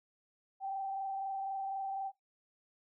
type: tone with frequency modulation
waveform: sine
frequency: 779 Hz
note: G5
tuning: 11 cents flat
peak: -35 dBFS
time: 0.6-2.12 s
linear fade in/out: 50 ms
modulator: 24 Hz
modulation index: 0.51
effects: noise-tail reverb RT60 0.2 s tail -23 dB re dry